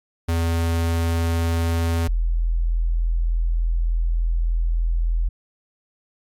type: tone pair in turn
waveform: square / sine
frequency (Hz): 83.4 / 41.7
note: E2 / E1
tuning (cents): +21 / +21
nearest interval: octave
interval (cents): 1200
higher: first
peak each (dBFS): -19 / -17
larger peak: second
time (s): 0.28-2.08 / 2.08-5.29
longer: second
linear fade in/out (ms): 10
effects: MP3 96 kbps